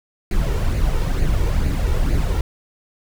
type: noise with flanger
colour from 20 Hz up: brown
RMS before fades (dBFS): -18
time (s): 0.31-2.41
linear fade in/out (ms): 2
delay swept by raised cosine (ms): 0.44 to 2.24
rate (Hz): 2.2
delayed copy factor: +0.55
effects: none